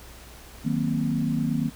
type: chord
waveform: sine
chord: C half-diminished seventh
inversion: first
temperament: equal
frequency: 155.56 / 185 / 233.1 / 261.6 Hz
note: Eb3 / Gb3 / Bb3 / C4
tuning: 0 / 0 / 0 / 0 cents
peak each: -27 / -32 / -26 / -29 dBFS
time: 0.64-1.7 s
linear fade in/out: 20 ms
effects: added 60 Hz sine -47 dBFS peak until 1.75 s + pink hiss -47 dBFS RMS until 1.75 s